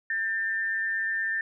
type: tone pair together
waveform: sine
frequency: 1600 / 1795.9 Hz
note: G6 / A6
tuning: +35 / +35 cents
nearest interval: major second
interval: 200 cents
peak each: -35 / -26 dBFS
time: 0.1-1.41 s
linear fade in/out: 2 ms
effects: none